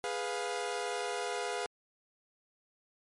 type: chord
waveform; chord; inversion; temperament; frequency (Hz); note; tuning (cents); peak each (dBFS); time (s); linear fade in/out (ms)
sawtooth; F diminished; first; equal with one note detuned; 415.3 / 493.9 / 704.9; Ab4 / Cb5 / F5; 0 / 0 / +16; -34; 0.04-1.66; 0
effects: MP3 48 kbps